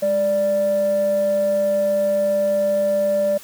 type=tone pair together; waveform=sine; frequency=205 / 587.3 Hz; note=G#3 / D5; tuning=-22 / 0 cents; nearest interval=octave + tritone; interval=1822 cents; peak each=-27 / -15 dBFS; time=0.02-3.38 s; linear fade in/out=10 ms; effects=tanh soft clip ceiling -12 dBFS + white hiss -42 dBFS RMS until 3.43 s